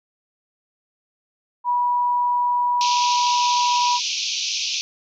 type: tone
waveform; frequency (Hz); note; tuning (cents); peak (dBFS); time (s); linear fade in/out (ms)
sine; 974; B5; -24; -17; 1.64-4; 50
type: band-pass noise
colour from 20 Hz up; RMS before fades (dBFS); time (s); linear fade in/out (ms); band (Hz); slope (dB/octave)
white; -25; 2.81-4.81; 0; 2400 to 6300; 96
effects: none